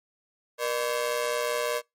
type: ring-modulated tone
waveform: sawtooth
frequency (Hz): 540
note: C#5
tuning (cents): -45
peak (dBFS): -19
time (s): 0.58-1.82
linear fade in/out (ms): 50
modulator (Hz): 62.5
effects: noise-tail reverb RT60 0.2 s tail -26 dB re dry + MP3 64 kbps